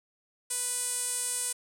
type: tone with band-pass filter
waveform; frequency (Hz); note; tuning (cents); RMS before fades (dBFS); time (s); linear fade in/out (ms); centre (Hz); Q
sawtooth; 493.9; B4; 0; -32; 0.5-1.53; 10; 9000; 4.9
effects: none